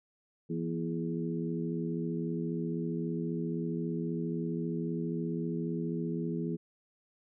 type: harmonic tone with a mistuned harmonic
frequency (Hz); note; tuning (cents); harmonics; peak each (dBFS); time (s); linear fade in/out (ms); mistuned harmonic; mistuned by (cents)
83.8; E2; +29; 2 / 3 / 4 / 5; -34 / -37 / -38 / -40; 0.49-6.57; 20; 3; -62
effects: none